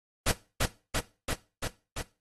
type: noise with echo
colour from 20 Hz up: pink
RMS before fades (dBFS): -25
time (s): 0.26-0.32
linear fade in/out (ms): 10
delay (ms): 340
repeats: 5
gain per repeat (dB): -2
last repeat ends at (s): 2.02
effects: noise-tail reverb RT60 0.3 s tail -17 dB re dry + AAC 32 kbps